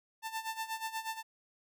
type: tone with tremolo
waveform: sawtooth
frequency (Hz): 890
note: A5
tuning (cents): +20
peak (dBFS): -30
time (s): 0.22-1.23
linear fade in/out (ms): 50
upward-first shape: sine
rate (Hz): 8.3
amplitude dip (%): 80
effects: none